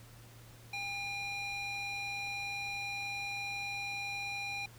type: tone with band-pass filter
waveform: square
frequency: 805 Hz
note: G5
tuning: 46 cents sharp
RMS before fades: -39 dBFS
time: 0.73-4.66 s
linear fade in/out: 5 ms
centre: 2900 Hz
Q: 2.5
effects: added 116 Hz sine -54 dBFS peak until 4.78 s + pink hiss -58 dBFS RMS until 4.78 s